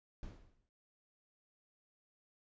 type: noise with exponential decay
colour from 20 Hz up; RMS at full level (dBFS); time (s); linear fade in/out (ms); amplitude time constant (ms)
brown; -44; 0.23-0.69; 1; 98
effects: resampled to 16000 Hz